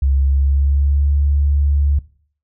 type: tone with pitch glide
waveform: sine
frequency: 68.1 to 71.53 Hz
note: C#2 to D2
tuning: -30 to -45 cents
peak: -12 dBFS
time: 0.02-1.99 s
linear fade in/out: 5 ms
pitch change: +85 cents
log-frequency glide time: 0.16-1.12 s
effects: noise-tail reverb RT60 0.5 s tail -19 dB re dry